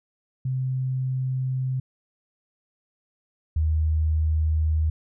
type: tone pair in turn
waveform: sine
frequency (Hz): 130 / 78.31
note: C3 / D#2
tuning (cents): -11 / +12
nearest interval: major sixth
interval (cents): 877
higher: first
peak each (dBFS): -23 / -19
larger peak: second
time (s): 0.45-1.8 / 3.56-4.9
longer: first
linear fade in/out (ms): 5
effects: none